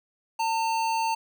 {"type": "tone with notch filter", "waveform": "square", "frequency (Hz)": 900, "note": "A5", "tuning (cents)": 39, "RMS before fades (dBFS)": -26, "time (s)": [0.39, 1.15], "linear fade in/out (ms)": 10, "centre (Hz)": 12000, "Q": 0.72, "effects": []}